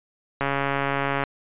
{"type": "click train", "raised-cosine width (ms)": 0.5, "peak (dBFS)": -9, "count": 116, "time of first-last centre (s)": [0.41, 1.237], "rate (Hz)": 139, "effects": ["resampled to 8000 Hz"]}